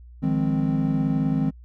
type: chord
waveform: triangle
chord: F minor seventh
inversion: third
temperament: equal with one note detuned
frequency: 155.56 / 174.61 / 206.3 / 261.6 Hz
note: Eb3 / F3 / Ab3 / C4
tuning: 0 / 0 / -11 / 0 cents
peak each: -22 / -27 / -25 / -22 dBFS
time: 0.22-1.51 s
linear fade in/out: 20 ms
effects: noise-tail reverb RT60 0.1 s tail -26 dB re dry + added 60 Hz sine -42 dBFS peak until 1.64 s